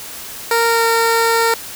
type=tone with pitch glide; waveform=15% pulse; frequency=462.9 to 458.4 Hz; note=A#4 to A#4; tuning=-12 to -29 cents; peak=-6 dBFS; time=0.51-1.54 s; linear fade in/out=2 ms; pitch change=-17 cents; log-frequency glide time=0.67-0.85 s; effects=white hiss -31 dBFS RMS until 1.75 s